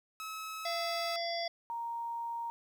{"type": "tone with pitch glide", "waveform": "sawtooth", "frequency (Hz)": [1290, 1301.2], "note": ["E6", "E6"], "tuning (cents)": [-38, -23], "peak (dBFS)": -36, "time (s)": [0.2, 1.16], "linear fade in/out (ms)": 0, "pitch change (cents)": 15, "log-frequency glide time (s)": [0.63, 0.68]}
{"type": "harmonic tone", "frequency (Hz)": 681, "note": "F5", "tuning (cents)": -44, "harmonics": [1, 3, 5, 7, 8], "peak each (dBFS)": [-35, -42, -44, -40, -45], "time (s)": [0.65, 1.48], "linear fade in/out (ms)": 5}
{"type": "tone", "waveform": "sine", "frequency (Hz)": 932.3, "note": "A#5", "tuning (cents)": 0, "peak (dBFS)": -35, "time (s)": [1.7, 2.5], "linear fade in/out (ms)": 0}
{"effects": ["11-bit"]}